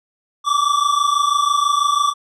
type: tone pair together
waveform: square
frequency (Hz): 1146.9 / 1173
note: D6 / D6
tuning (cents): -41 / -2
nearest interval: unison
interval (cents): 39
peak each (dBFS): -18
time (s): 0.44-2.14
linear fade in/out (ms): 50
effects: low-pass 7000 Hz 12 dB/octave